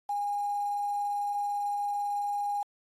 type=tone with quantisation; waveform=sine; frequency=817 Hz; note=G#5; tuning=29 cents flat; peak=-28 dBFS; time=0.09-2.63 s; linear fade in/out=5 ms; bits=8; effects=AAC 32 kbps